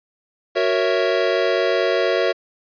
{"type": "chord", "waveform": "square", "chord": "F# dominant seventh", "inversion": "none", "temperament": "equal", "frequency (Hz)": [370, 466.2, 554.4, 659.3], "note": ["F#4", "A#4", "C#5", "E5"], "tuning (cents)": [0, 0, 0, 0], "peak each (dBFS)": -23, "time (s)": [0.55, 2.33], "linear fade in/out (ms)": 20, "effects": ["resampled to 11025 Hz"]}